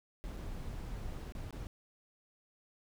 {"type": "noise with dropouts", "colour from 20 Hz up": "brown", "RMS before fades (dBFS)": -42, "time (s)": [0.24, 1.67], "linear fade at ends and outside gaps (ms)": 0, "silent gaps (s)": [[0.367, 0.372], [0.856, 0.859], [1.322, 1.351], [1.507, 1.526]], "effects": []}